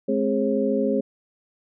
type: tone cluster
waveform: sine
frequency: 212.4 / 265.6 / 412.6 / 541 Hz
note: G#3 / C4 / G#4 / C#5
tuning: +39 / +26 / -11 / -42 cents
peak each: -25 dBFS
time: 0.08-1.01 s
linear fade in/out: 10 ms
effects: none